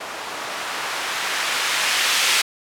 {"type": "noise with low-pass filter sweep", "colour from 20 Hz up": "violet", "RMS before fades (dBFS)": -23, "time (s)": [0, 2.42], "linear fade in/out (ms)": 10, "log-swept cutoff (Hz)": [780, 2600], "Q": 0.76, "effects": []}